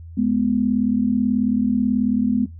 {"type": "tone pair together", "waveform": "sine", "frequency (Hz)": [211.4, 249.8], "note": ["G#3", "B3"], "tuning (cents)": [31, 20], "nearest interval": "minor third", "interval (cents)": 289, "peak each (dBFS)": -19, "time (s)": [0.17, 2.46], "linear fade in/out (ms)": 10, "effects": ["noise-tail reverb RT60 0.2 s tail -19 dB re dry", "added 83 Hz sine -35 dBFS peak until 2.59 s"]}